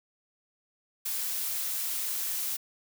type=noise; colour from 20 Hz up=blue; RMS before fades=-32 dBFS; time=1.05-2.57 s; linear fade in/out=10 ms; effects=none